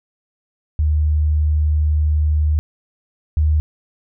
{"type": "tone pair in turn", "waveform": "sine", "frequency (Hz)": [76, 76.53], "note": ["D#2", "D#2"], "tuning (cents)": [-40, -28], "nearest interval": "unison", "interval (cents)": 12, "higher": "second", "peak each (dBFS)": [-13, -12], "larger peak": "second", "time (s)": [[0.79, 2.59], [3.37, 3.6]], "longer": "first", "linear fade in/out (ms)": 0, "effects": []}